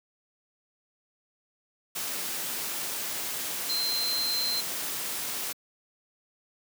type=tone in noise; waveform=sine; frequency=4116 Hz; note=C8; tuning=29 cents flat; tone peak=-27 dBFS; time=3.69-4.61 s; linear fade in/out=10 ms; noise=white; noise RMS=-33 dBFS; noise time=1.95-5.53 s; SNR=+3 dB; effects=high-pass 150 Hz 12 dB/octave